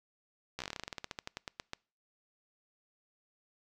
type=slowing click train; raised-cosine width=0.2 ms; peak=-21 dBFS; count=22; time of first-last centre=0.59-1.734 s; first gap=14 ms; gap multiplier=1.12; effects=noise-tail reverb RT60 0.4 s tail -26 dB re dry